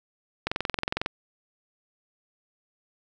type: click train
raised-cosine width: 0.3 ms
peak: -10 dBFS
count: 14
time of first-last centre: 0.47-1.061 s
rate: 22 Hz
effects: none